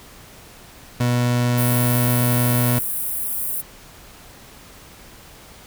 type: tone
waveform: 30% pulse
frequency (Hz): 122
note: B2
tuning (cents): -21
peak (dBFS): -14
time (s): 1-2.79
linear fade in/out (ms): 5
type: high-pass noise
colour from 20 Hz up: white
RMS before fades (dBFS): -25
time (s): 1.57-3.62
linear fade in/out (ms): 20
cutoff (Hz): 9200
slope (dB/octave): 48
effects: pink hiss -44 dBFS RMS until 5.66 s